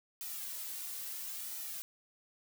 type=noise with flanger; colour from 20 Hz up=blue; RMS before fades=-42 dBFS; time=0.21-1.82 s; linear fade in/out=0 ms; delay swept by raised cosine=1.8 to 3.1 ms; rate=0.75 Hz; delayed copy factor=-0.6; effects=none